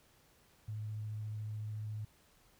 sine tone with vibrato, 107.2 Hz, A2, 45 cents flat, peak -38 dBFS, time 0.68-2.05 s, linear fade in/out 5 ms, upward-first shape square, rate 14 Hz, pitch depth 9 cents each way, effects pink hiss -67 dBFS RMS until 2.59 s

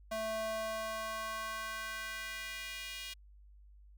square tone with high-pass filter sweep, 220 Hz, A3, in tune, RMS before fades -40 dBFS, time 0.11-3.14 s, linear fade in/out 10 ms, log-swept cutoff 530 to 2900 Hz, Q 2, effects added 50 Hz sine -55 dBFS peak until 3.97 s

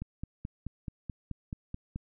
click train, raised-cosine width 5 ms, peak -24 dBFS, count 10, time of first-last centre 0.02-1.96 s, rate 4.64 Hz, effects none

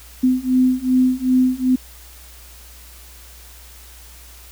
sine beating tone pair, 254.1 / 256.7 Hz, B3 / C4, +49 / -33 cents, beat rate 2.6 Hz, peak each -17 / -16 dBFS, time 0.23-1.76 s, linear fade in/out 10 ms, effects added 60 Hz sine -42 dBFS peak until 4.51 s + white hiss -44 dBFS RMS until 4.51 s

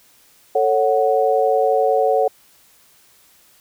sine chord, F# minor, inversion first, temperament just, 444 / 555 / 740 Hz, A4 / C#5 / F#5, +16 / +2 / 0 cents, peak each -18 dBFS, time 0.55-2.28 s, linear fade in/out 5 ms, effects white hiss -53 dBFS RMS until 3.6 s

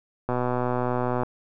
click train, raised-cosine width 1 ms, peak -12 dBFS, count 118, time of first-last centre 0.29-1.234 s, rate 124 Hz, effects none

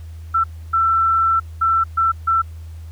sine tone bursts at uneven times, 1338 Hz, E6, 25 cents sharp, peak -13 dBFS, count 5, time 0.34-0.44 / 0.73-1.4 / 1.61-1.84 / 1.97-2.12 / 2.27-2.42 s, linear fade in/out 10 ms, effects added 81 Hz sine -31 dBFS peak until 2.91 s + pink hiss -53 dBFS RMS until 2.91 s

